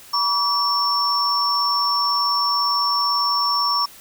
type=tone cluster; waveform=sine; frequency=966 / 1148 / 5430 Hz; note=B5 / D6 / F8; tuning=-39 / -40 / -50 cents; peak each=-25 / -21 / -20 dBFS; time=0.13-3.86 s; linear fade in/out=10 ms; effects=white hiss -44 dBFS RMS until 4 s